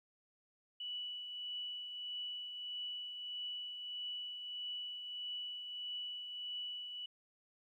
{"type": "tone with tremolo", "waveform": "sine", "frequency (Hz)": 2955, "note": "F#7", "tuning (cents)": -3, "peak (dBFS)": -39, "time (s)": [0.8, 7.06], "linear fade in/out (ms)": 5, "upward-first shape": "triangle", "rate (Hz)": 1.6, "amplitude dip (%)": 45, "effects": ["13-bit"]}